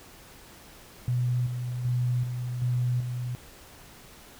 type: tone with tremolo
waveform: sine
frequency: 123.47 Hz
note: B2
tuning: in tune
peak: -23 dBFS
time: 1.08-3.35 s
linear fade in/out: 0 ms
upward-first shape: square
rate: 1.3 Hz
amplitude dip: 50%
effects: pink hiss -50 dBFS RMS until 4.39 s